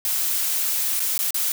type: noise with dropouts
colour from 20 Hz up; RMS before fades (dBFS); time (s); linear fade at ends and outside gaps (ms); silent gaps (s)
blue; -23; 0.05-1.52; 1; 0.996-1.002 / 1.178-1.19 / 1.307-1.344
effects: none